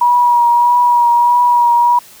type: tone with vibrato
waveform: sine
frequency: 961 Hz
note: B5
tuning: 48 cents flat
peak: -7 dBFS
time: 0.01-1.99 s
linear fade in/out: 5 ms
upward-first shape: triangle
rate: 1.6 Hz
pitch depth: 24 cents each way
effects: white hiss -40 dBFS RMS until 2.2 s